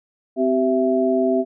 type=tone cluster; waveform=sine; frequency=258.4 / 385.3 / 662 Hz; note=C4 / G4 / E5; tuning=-21 / -30 / +7 cents; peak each=-20 dBFS; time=0.36-1.45 s; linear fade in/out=50 ms; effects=none